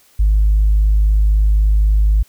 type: tone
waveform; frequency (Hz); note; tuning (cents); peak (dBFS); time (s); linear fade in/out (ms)
sine; 51.91; G#1; 0; -8; 0.19-2.23; 10
effects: tanh soft clip ceiling -6 dBFS + white hiss -52 dBFS RMS until 2.28 s